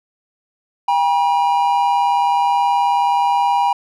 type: tone pair together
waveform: triangle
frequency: 801.2 / 960 Hz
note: G5 / B5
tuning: +38 / -49 cents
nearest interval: minor third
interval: 313 cents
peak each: -14 dBFS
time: 0.88-3.73 s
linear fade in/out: 5 ms
effects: none